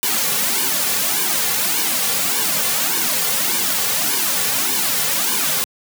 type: noise with flanger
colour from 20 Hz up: white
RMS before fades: -19 dBFS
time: 0.03-5.64 s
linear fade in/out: 0 ms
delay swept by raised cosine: 1.5 to 3.2 ms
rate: 1.7 Hz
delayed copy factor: -0.9
effects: high-pass 150 Hz 12 dB/octave